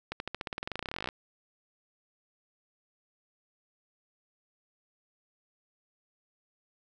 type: accelerating click train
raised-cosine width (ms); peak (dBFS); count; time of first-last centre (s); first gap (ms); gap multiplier
0.3; -18; 26; 0.12-1.089; 81; 0.93
effects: none